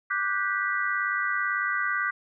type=chord; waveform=sine; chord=G major seventh; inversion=second; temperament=just; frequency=1176 / 1470 / 1568 / 1960 Hz; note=D6 / F#6 / G6 / B6; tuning=+2 / -12 / 0 / -14 cents; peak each=-30 dBFS; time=0.1-2.11 s; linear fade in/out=10 ms; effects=none